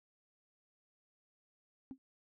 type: tone with exponential decay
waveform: sine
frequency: 264.9 Hz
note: C4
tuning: 22 cents sharp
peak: -37 dBFS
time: 1.91-1.98 s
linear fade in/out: 0 ms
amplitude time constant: 15 ms
effects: tanh soft clip ceiling -39 dBFS